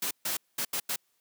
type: noise bursts at uneven times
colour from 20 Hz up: white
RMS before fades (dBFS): -31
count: 5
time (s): 0.02-0.11 / 0.25-0.37 / 0.58-0.65 / 0.73-0.8 / 0.89-0.96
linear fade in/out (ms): 5
effects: white hiss -73 dBFS RMS until 1.2 s + high-pass 150 Hz 12 dB/octave